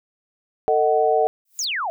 sine chord, D# diminished, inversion second, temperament just, 448 / 622.3 / 746.7 Hz, A4 / D#5 / F#5, +31 / 0 / +16 cents, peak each -19 / -21 / -19 dBFS, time 0.68-1.27 s, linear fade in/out 0 ms
violet noise with exponential growth, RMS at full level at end -33 dBFS, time 1.45-1.65 s, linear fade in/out 5 ms, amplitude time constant 42 ms
sine exponential sweep, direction down, 7140 to 629 Hz, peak -22 dBFS, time 1.59-1.9 s, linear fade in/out 0 ms
effects none

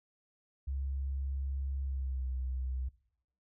sine tone with pitch glide, 68 to 64.18 Hz, C#2 to C2, -33 to -33 cents, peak -33 dBFS, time 0.67-2.89 s, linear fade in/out 10 ms, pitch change -100 cents, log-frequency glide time 1.82-2.27 s, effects noise-tail reverb RT60 0.7 s tail -20 dB re dry

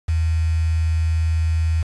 sine tone with quantisation, 81 Hz, E2, 30 cents flat, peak -16 dBFS, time 0.08-1.83 s, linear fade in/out 10 ms, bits 6, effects resampled to 22050 Hz

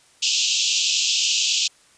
pink band-pass noise, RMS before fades -21 dBFS, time 0.22-1.68 s, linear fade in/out 10 ms, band 2600 to 7400 Hz, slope 96 dB/octave, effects white hiss -55 dBFS RMS until 1.97 s + resampled to 22050 Hz

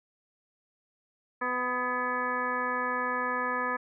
harmonic tone with a mistuned harmonic, 250 Hz, B3, 21 cents sharp, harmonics 1 / 2 / 3 / 4 / 5 / 7 / 8 / 9, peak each -39 / -36 / -43 / -33 / -33 / -33 / -45 / -44 dBFS, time 1.41-3.77 s, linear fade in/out 10 ms, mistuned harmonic 7, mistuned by -37 cents, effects none

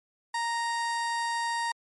30% pulse tone, 932.3 Hz, A#5, in tune, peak -25 dBFS, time 0.34-1.72 s, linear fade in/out 5 ms, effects MP3 48 kbps

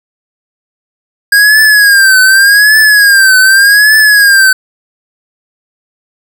square tone with vibrato, 1625 Hz, G#6, 38 cents flat, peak -3 dBFS, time 1.32-4.53 s, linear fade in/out 5 ms, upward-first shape triangle, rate 0.85 Hz, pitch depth 130 cents each way, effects none

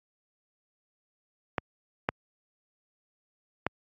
clicks, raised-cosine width 0.5 ms, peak -11 / -9 / -11 dBFS, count 3, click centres 1.582 / 2.089 / 3.666 s, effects high-pass 80 Hz 12 dB/octave + AAC 48 kbps

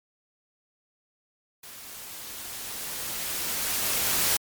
white noise with level ramp, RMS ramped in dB -44 to -23 dBFS, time 1.63-4.37 s, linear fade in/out 5 ms, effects MP3 96 kbps

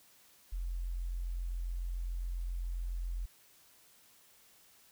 sine tone, 43.65 Hz, F1, in tune, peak -34 dBFS, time 0.52-3.26 s, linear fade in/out 10 ms, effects white hiss -63 dBFS RMS until 4.91 s

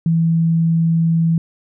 sine tone, 164.81 Hz, E3, in tune, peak -12 dBFS, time 0.06-1.38 s, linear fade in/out 2 ms, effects none

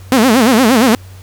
sawtooth tone with vibrato, 240 Hz, B3, 49 cents flat, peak -3 dBFS, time 0.12-0.95 s, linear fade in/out 0 ms, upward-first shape sine, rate 8.6 Hz, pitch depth 210 cents each way, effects added 94 Hz sine -32 dBFS peak until 1.22 s + pink hiss -43 dBFS RMS until 1.22 s

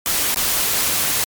white noise with dropouts, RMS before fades -19 dBFS, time 0.06-1.24 s, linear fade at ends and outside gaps 0 ms, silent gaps 0.344-0.36 s, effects MP3 96 kbps

